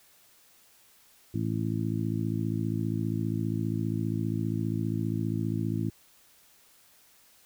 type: harmonic tone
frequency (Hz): 55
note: A1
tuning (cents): 0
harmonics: 2 / 3 / 4 / 5 / 6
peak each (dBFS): -31 / -33 / -34 / -35 / -36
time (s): 1.34-5.9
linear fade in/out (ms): 5
effects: white hiss -60 dBFS RMS until 7.45 s